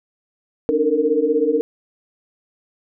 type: tone cluster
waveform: sine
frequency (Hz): 280.1 / 305.8 / 451 / 467.2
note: C#4 / D#4 / A4 / A#4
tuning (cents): +18 / -30 / +43 / +4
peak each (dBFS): -25 / -22 / -20 / -18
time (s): 0.69-1.61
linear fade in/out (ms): 0
effects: none